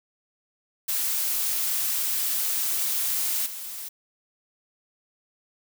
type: noise with level steps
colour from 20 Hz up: blue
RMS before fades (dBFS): -26 / -36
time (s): 0.88-3.89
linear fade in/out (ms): 10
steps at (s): 3.46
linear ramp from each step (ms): 2
effects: none